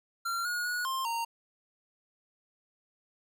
square tone with pitch steps, 1374 / 1443 / 1457 / 1055 / 925 Hz, F6 / F#6 / F#6 / C6 / A#5, -29 / -44 / -27 / +14 / -14 cents, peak -31 dBFS, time 0.25-1.25 s, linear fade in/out 10 ms, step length 200 ms, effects none

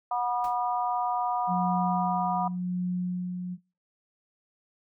harmonic tone, 243.3 Hz, B3, 26 cents flat, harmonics 3 / 4 / 5, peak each -28 / -30 / -34 dBFS, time 0.11-2.48 s, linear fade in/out 5 ms
pink noise with exponential decay, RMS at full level -44 dBFS, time 0.44-0.6 s, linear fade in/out 1 ms, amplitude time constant 33 ms
sine tone with tremolo, 180 Hz, F#3, 47 cents flat, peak -25 dBFS, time 1.47-3.58 s, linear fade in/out 50 ms, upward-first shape sine, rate 0.88 Hz, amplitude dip 45%
effects noise-tail reverb RT60 0.3 s tail -22 dB re dry

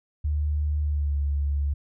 sine tone with pitch glide, 74.5 to 71.42 Hz, D2 to D2, +25 to -48 cents, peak -22 dBFS, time 0.24-1.74 s, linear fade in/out 10 ms, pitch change -73 cents, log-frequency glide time 0.83-1.17 s, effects none

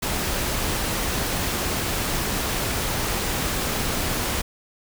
pink noise, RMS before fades -25 dBFS, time 0.02-4.42 s, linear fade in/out 10 ms, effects none

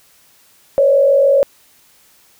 sine tone with frequency modulation, 554.4 Hz, C#5, in tune, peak -8 dBFS, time 0.78-1.43 s, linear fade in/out 0 ms, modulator 46.9 Hz, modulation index 0.74, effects white hiss -51 dBFS RMS until 2.39 s

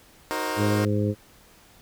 15% pulse chord, C half-diminished seventh, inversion first, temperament equal with one note detuned, 311.1 / 370 / 466.2 / 531.2 Hz, Eb4 / Gb4 / Bb4 / C5, 0 / 0 / 0 / +26 cents, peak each -25 / -28 / -26 / -26 dBFS, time 0.31-0.85 s, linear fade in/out 0 ms
harmonic tone, 103.83 Hz, G#2, in tune, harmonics 1 / 2 / 3 / 4 / 5, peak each -24 / -27 / -29 / -30 / -31 dBFS, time 0.56-1.15 s, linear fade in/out 50 ms
effects pink hiss -54 dBFS RMS until 1.81 s

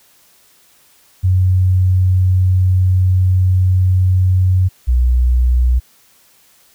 sine tone pair in turn, 92.5 / 61.74 Hz, F#2 / B1, 0 / 0 cents, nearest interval perfect fifth, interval 700 cents, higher first, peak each -9 dBFS, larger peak neither, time 1.23-4.69 / 4.87-5.8 s, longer first, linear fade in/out 20 ms, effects white hiss -51 dBFS RMS until 6.74 s

